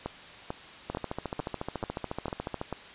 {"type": "two click trains", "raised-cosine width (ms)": 1, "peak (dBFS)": [-18, -18], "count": [25, 7], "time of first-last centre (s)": [[0.9, 2.614], [0.06, 2.727]], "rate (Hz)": [14, 2.25], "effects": ["white hiss -47 dBFS RMS until 2.94 s", "resampled to 8000 Hz"]}